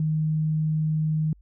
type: tone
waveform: sine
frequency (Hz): 155.56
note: D#3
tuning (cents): 0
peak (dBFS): -21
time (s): 0-1.33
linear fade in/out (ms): 2
effects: added 50 Hz sine -51 dBFS peak until 1.41 s